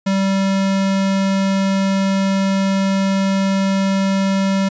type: tone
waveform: square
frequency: 194.1 Hz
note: G3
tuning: 17 cents flat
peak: -15 dBFS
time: 0.06-4.69 s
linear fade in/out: 10 ms
effects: resampled to 16000 Hz